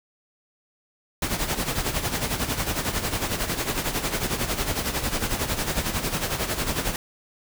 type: noise with tremolo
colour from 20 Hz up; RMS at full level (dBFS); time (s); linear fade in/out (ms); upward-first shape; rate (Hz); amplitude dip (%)
pink; -24; 1.22-6.96; 2; sine; 11; 65
effects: none